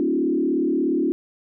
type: tone with frequency modulation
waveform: sine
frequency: 307.3 Hz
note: D#4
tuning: 21 cents flat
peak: -18 dBFS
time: 0-1.12 s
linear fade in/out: 0 ms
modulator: 36.9 Hz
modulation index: 1.6
effects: none